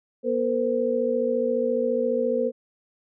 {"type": "tone cluster", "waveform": "sine", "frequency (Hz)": [240.4, 459.5, 514], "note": ["B3", "A#4", "C5"], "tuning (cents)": [-46, -25, -31], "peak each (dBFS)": [-28, -25, -24], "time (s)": [0.23, 2.52], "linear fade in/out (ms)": 50, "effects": []}